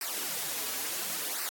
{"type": "noise with flanger", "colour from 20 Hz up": "white", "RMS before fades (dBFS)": -34, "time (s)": [0.01, 1.49], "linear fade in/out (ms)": 2, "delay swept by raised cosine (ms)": [0.29, 5.79], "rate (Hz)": 0.71, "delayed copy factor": -0.75, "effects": ["high-pass 200 Hz 12 dB/octave", "AAC 64 kbps"]}